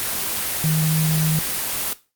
sine tone in noise, 157.5 Hz, D#3, 21 cents sharp, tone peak -17 dBFS, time 0.64-1.39 s, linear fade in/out 0 ms, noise white, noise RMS -24 dBFS, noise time 0-1.93 s, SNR +4 dB, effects noise-tail reverb RT60 0.3 s tail -17 dB re dry + Opus 24 kbps

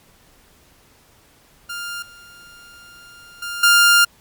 sawtooth tone with level steps, 1400 Hz, F6, 4 cents sharp, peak -23 / -38 / -22 / -6 dBFS, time 1.69-4.05 s, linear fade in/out 10 ms, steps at 2.02 / 3.42 / 3.63 s, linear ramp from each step 5 ms, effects pink hiss -53 dBFS RMS until 4.2 s + MP3 96 kbps

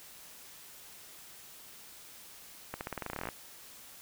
accelerating click train, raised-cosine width 0.5 ms, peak -21 dBFS, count 16, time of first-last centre 2.74-3.288 s, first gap 69 ms, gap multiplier 0.9, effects white hiss -52 dBFS RMS until 4.01 s

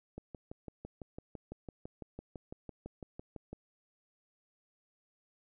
click train, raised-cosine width 2 ms, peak -30 dBFS, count 21, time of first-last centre 0.18-3.53 s, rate 5.97 Hz, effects none

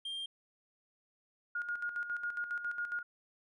triangle tone, 3192 Hz, G7, 31 cents sharp, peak -36 dBFS, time 0.05-0.26 s, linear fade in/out 5 ms
sine tone with tremolo, 1428 Hz, F6, 38 cents sharp, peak -33 dBFS, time 1.55-3.03 s, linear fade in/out 5 ms, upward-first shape square, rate 7.3 Hz, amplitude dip 60%
effects resampled to 24000 Hz

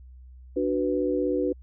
sine chord, B minor, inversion first, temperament equal, 293.7 / 370 / 493.9 Hz, D4 / F#4 / B4, 0 / 0 / 0 cents, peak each -27 dBFS, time 0.56-1.53 s, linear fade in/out 10 ms, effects added 63 Hz sine -44 dBFS peak until 1.62 s

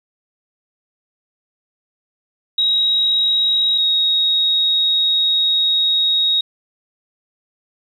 sine tone pair in turn, 3814 / 3770 Hz, A#7 / A#7, +39 / +19 cents, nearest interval unison, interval 20 cents, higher first, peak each -13 / -13 dBFS, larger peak neither, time 2.58-3.78 / 3.78-6.41 s, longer second, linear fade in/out 5 ms, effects 8-bit

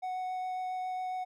triangle tone with vibrato, 740 Hz, F#5, in tune, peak -31 dBFS, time 0.02-1.25 s, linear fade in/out 20 ms, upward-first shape triangle, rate 7.3 Hz, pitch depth 8 cents each way, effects none

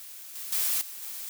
blue noise with level steps, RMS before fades -44 / -38 / -27 / -41 / -38 dBFS, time 0-1.29 s, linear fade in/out 0 ms, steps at 0.35 / 0.52 / 0.81 / 1.02 s, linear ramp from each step 5 ms, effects none

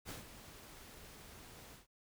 pink noise with ADSR envelope, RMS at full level -45 dBFS, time 0.05-1.87 s, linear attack 44 ms, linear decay 140 ms, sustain -10 dB, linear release 140 ms, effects none

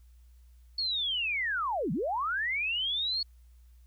sine linear two-way sweep, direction down then up, 4409 to 138.59 to 4409 Hz, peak -28 dBFS, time 0.78-3.23 s, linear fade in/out 5 ms, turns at 1.92 s, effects added 60 Hz sine -53 dBFS peak until 3.86 s + white hiss -73 dBFS RMS until 3.86 s

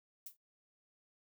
violet noise with exponential decay, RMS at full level -42 dBFS, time 0.26-0.37 s, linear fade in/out 5 ms, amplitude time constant 23 ms, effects noise-tail reverb RT60 0.1 s tail -19 dB re dry

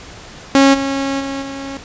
sawtooth tone with level steps, 273.7 Hz, C#4, 22 cents flat, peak -3 / -13 / -17 / -21 dBFS, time 0.55-1.77 s, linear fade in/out 0 ms, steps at 0.73 / 1.19 / 1.41 s, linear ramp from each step 20 ms, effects pink hiss -36 dBFS RMS until 1.84 s + resampled to 16000 Hz

